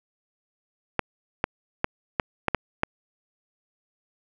clicks, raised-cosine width 0.5 ms, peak -6 dBFS, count 7, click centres 0.993 / 1.441 / 1.844 / 2.198 / 2.483 / 2.547 / 2.834 s, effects none

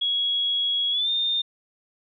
sine tone with pitch glide, 3329 to 3630 Hz, G#7 to A#7, +3 to -47 cents, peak -21 dBFS, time 0.01-1.42 s, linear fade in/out 10 ms, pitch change +150 cents, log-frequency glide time 0.91-1.1 s, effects none

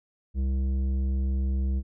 sine tone with tanh clipping, 66.2 Hz, C2, 21 cents sharp, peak -25 dBFS, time 0.34-1.83 s, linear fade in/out 50 ms, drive 10 dB, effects none

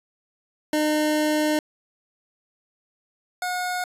25% pulse tone pair in turn, 304.4 / 724 Hz, D#4 / F#5, -38 / -38 cents, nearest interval octave + minor third, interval 1500 cents, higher second, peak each -16 / -21 dBFS, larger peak first, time 0.73-1.59 / 3.42-3.84 s, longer first, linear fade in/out 2 ms, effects resampled to 32000 Hz

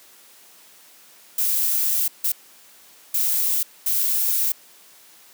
violet noise bursts at uneven times, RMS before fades -21 dBFS, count 4, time 1.38-2.08 / 2.24-2.32 / 3.14-3.63 / 3.86-4.52 s, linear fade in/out 5 ms, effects white hiss -50 dBFS RMS until 5.33 s + high-pass 200 Hz 12 dB/octave

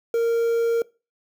triangle tone with quantisation, 463.4 Hz, A#4, 10 cents flat, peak -16 dBFS, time 0.14-0.82 s, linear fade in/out 2 ms, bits 7, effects noise-tail reverb RT60 0.3 s tail -22 dB re dry

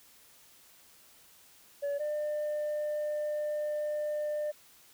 sine tone pair in turn, 570 / 599.4 Hz, C#5 / D5, +48 / +35 cents, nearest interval minor second, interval 87 cents, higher second, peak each -27 / -28 dBFS, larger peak first, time 1.82-1.99 / 1.99-4.52 s, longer second, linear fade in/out 20 ms, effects tanh soft clip ceiling -29 dBFS + white hiss -59 dBFS RMS until 4.93 s

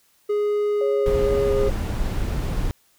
triangle tone with pitch glide, 415.3 to 409.3 Hz, G#4 to G#4, 0 to -25 cents, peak -17 dBFS, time 0.29-1.69 s, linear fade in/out 10 ms, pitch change -25 cents, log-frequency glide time 0.69-1.49 s
sine tone with vibrato, 544 Hz, C#5, 33 cents flat, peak -24 dBFS, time 0.81-1.7 s, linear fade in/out 2 ms, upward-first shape square, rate 2.2 Hz, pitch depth 23 cents each way
brown noise, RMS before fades -24 dBFS, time 1.06-2.71 s, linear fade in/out 0 ms
effects white hiss -61 dBFS RMS until 2.98 s

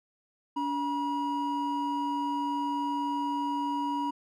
triangle tone pair together, 286.2 / 962 Hz, D4 / B5, -45 / -46 cents, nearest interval octave + major sixth, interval 2099 cents, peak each -30 / -28 dBFS, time 0.56-4.11 s, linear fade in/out 10 ms, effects none

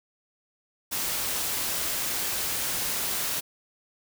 white noise, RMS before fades -29 dBFS, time 0.91-3.41 s, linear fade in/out 20 ms, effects none

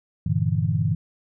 sine chord, E half-diminished seventh, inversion first, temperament equal, 98 / 116.54 / 146.83 / 164.81 Hz, G2 / Bb2 / D3 / E3, 0 / 0 / 0 / 0 cents, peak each -25 dBFS, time 0.26-0.95 s, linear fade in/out 5 ms, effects none

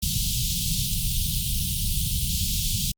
pink band-stop noise, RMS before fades -25 dBFS, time 0.02-2.92 s, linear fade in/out 10 ms, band 190 to 3000 Hz, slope 48 dB/octave, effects Opus 48 kbps

